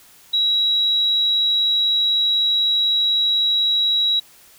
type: tone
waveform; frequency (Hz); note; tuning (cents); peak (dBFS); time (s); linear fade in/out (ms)
sine; 3876; B7; -33; -15; 0.33-4.2; 10
effects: white hiss -49 dBFS RMS until 4.58 s